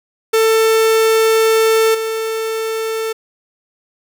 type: tone with level steps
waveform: 45% pulse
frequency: 445.1 Hz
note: A4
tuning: 20 cents sharp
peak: -10 / -18 dBFS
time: 0.33-3.13 s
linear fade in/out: 10 ms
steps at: 1.94 s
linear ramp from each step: 10 ms
effects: none

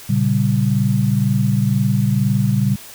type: chord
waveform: sine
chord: G diminished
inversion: first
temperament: equal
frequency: 116.54 / 138.59 / 196 Hz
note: Bb2 / Db3 / G3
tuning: 0 / 0 / 0 cents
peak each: -18 dBFS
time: 0.09-2.76 s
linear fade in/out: 10 ms
effects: white hiss -38 dBFS RMS until 2.94 s

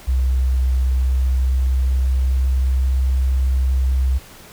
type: tone with pitch glide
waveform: sine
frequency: 64.2 to 65.17 Hz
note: C2 to C2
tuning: -32 to -6 cents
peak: -14 dBFS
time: 0.07-4.19 s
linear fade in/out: 20 ms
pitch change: +26 cents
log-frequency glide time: 0.63-3.01 s
effects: pink hiss -42 dBFS RMS until 4.52 s

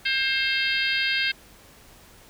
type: harmonic tone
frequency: 531 Hz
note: C5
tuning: 25 cents sharp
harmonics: 3 / 4 / 5 / 6 / 7 / 8 / 9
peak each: -27 / -28 / -28 / -29 / -32 / -34 / -33 dBFS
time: 0.05-1.32 s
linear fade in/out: 10 ms
effects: pink hiss -51 dBFS RMS until 2.29 s

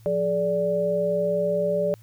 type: tone cluster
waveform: sine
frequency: 176.5 / 424.4 / 584 Hz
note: F3 / G#4 / D5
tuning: +19 / +38 / -10 cents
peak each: -30 / -27 / -22 dBFS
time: 0.06-1.94 s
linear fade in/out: 0 ms
effects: added 112 Hz sine -47 dBFS peak until 2.02 s + white hiss -60 dBFS RMS until 2.02 s

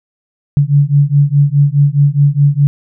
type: beating tone pair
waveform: sine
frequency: 140.9 / 145.7 Hz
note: C#3 / D3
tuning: +29 / -13 cents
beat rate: 4.8 Hz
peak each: -10 dBFS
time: 0.57-2.67 s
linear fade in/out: 0 ms
effects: none

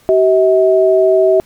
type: tone pair together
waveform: sine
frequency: 381.7 / 642 Hz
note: G4 / E5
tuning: -46 / -46 cents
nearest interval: major sixth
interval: 900 cents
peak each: -10 dBFS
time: 0.09-1.4 s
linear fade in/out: 0 ms
effects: pink hiss -49 dBFS RMS until 1.45 s

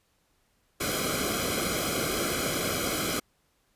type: noise with comb filter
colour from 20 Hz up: pink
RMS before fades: -29 dBFS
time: 0.8-3.2 s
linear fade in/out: 10 ms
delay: 1.1 ms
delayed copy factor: -0.95
effects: pink hiss -70 dBFS RMS until 3.75 s + resampled to 32000 Hz

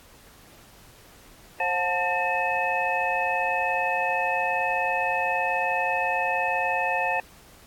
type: tone cluster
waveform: sine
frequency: 533 / 720 / 881 / 1807 / 2576 Hz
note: C5 / F#5 / A5 / A6 / E7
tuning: +32 / -47 / +2 / +46 / -41 cents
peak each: -31 / -28 / -28 / -30 / -28 dBFS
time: 1.6-7.2 s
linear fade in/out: 2 ms
effects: pink hiss -52 dBFS RMS until 7.66 s + AAC 64 kbps

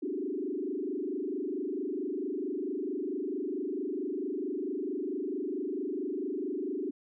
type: tone with frequency modulation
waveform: sine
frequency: 334.8 Hz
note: E4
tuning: 27 cents sharp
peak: -31 dBFS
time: 0.02-6.91 s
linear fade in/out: 10 ms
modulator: 24.5 Hz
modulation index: 2.8
effects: none

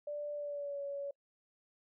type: tone with pitch glide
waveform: sine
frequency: 587.3 to 563.4 Hz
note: D5 to C#5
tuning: 0 to +28 cents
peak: -37 dBFS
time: 0.07-1.11 s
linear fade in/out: 5 ms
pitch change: -72 cents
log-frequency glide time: 0.34-0.81 s
effects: noise-tail reverb RT60 0.1 s tail -26 dB re dry

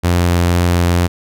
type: tone with vibrato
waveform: sawtooth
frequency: 87.31 Hz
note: F2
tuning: in tune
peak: -7 dBFS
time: 0.03-1.08 s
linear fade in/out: 20 ms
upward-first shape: sine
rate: 2.1 Hz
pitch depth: 8 cents each way
effects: none

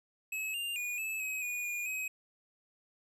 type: tone with pitch steps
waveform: square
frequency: 2577 / 2796 / 2449 / 2609 / 2540 / 2455 / 2433 / 2532 Hz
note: E7 / F7 / D#7 / E7 / D#7 / D#7 / D#7 / D#7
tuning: -40 / +1 / -28 / -18 / +35 / -24 / -39 / +30 cents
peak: -35 dBFS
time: 0.32-2.08 s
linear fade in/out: 5 ms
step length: 220 ms
effects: none

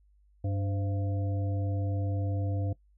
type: harmonic tone with a mistuned harmonic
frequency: 98 Hz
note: G2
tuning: in tune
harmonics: 1 / 3 / 5 / 7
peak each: -28 / -38 / -42 / -45 dBFS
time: 0.44-2.73 s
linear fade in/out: 5 ms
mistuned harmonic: 5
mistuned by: +79 cents
effects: noise-tail reverb RT60 0.1 s tail -19 dB re dry + added 50 Hz sine -60 dBFS peak until 2.97 s

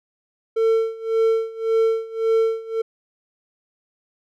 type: tone with tremolo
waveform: triangle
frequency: 450 Hz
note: A4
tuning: 39 cents sharp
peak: -12 dBFS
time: 0.56-2.82 s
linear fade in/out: 10 ms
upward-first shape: sine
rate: 1.8 Hz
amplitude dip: 90%
effects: none

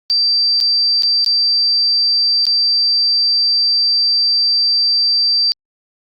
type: tone with dropouts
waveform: sine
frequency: 4680 Hz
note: D8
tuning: 7 cents flat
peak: -11 dBFS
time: 0.1-5.52 s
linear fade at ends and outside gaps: 0 ms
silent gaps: 0.603-0.61 / 1.023-1.033 / 1.246-1.262 / 2.454-2.467 s
effects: Opus 48 kbps

